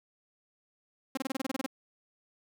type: tone bursts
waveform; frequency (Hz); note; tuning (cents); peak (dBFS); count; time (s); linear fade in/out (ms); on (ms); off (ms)
sawtooth; 266.1; C4; +29; -26; 11; 1.15-1.663; 5; 23; 26
effects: none